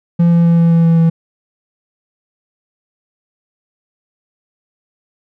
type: tone with pitch steps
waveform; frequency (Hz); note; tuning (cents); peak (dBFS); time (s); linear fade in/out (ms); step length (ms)
triangle; 170.6 / 169.62 / 168.64 / 167.67 / 166.7 / 165.74 / 164.79; F3 / E3 / E3 / E3 / E3 / E3 / E3; -40 / +50 / +40 / +30 / +20 / +10 / 0; -5; 0.19-1.1; 10; 130
effects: none